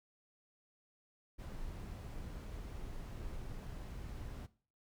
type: noise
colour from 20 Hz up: brown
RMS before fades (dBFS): -45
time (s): 1.38-4.47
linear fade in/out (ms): 20
effects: noise-tail reverb RT60 0.4 s tail -18 dB re dry

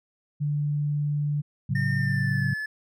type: tone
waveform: sine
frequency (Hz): 146.83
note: D3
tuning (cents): 0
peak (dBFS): -23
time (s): 0.4-1.42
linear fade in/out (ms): 20
type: chord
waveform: sine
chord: F# minor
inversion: first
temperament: equal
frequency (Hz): 110 / 138.59 / 185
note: A2 / C#3 / F#3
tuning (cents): 0 / 0 / 0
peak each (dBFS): -28 / -25 / -30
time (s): 1.69-2.54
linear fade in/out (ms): 10
type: tone with pitch glide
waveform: triangle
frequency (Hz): 1816 to 1725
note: A#6 to A6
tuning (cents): -46 to -35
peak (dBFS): -27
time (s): 1.75-2.66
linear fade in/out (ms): 5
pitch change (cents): -89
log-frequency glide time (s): 1.95-2.46
effects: none

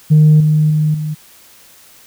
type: tone with level steps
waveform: sine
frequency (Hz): 153.3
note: D#3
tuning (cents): -25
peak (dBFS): -3 / -8 / -10 / -17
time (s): 0.1-1.15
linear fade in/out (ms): 20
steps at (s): 0.4 / 0.7 / 0.94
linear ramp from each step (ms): 5
effects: tanh soft clip ceiling -2 dBFS + white hiss -44 dBFS RMS until 2.06 s

